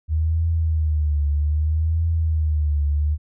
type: tone with vibrato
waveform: sine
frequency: 77.4 Hz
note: D#2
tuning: 9 cents flat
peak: -17 dBFS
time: 0.08-3.18 s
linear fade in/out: 50 ms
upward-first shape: triangle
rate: 0.63 Hz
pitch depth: 120 cents each way
effects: none